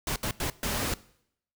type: noise bursts at uneven times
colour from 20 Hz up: pink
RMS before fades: -30 dBFS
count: 4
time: 0.07-0.16 / 0.23-0.31 / 0.4-0.5 / 0.63-0.94 s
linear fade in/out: 2 ms
effects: noise-tail reverb RT60 0.7 s tail -20 dB re dry